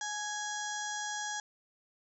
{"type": "harmonic tone with a mistuned harmonic", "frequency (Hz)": 830.6, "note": "G#5", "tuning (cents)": 0, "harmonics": [1, 2, 4, 5, 6, 7, 8, 9], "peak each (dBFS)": [-40, -39, -45, -52, -50, -43, -44, -49], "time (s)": [0.01, 1.4], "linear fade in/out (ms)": 2, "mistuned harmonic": 1, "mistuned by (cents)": 19, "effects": []}